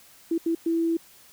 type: tone bursts at uneven times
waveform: sine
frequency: 331.5 Hz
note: E4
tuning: 10 cents sharp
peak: -21 dBFS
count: 3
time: 0.31-0.38 / 0.46-0.55 / 0.66-0.97 s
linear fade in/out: 5 ms
effects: white hiss -53 dBFS RMS until 1.32 s